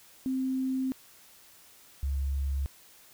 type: tone pair in turn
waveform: sine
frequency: 261.6 / 68.89 Hz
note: C4 / C#2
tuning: 0 / -10 cents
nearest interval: octave + major seventh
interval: 2310 cents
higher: first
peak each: -27 dBFS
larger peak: neither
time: 0.26-0.92 / 2.03-2.66 s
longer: first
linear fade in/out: 0 ms
effects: white hiss -56 dBFS RMS until 3.13 s